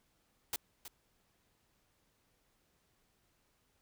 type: noise with echo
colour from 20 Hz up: white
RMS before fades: -36 dBFS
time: 0.53-0.56 s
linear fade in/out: 2 ms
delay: 320 ms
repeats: 1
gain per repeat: -12 dB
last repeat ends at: 0.88 s
effects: pink hiss -75 dBFS RMS until 3.81 s